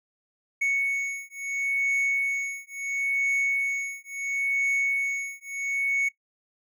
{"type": "beating tone pair", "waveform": "triangle", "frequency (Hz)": [2217, 2217.73], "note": ["C#7", "C#7"], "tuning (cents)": [0, 0], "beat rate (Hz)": 0.73, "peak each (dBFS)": -26, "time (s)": [0.61, 6.09], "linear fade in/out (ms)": 10, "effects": ["noise-tail reverb RT60 0.1 s tail -19 dB re dry"]}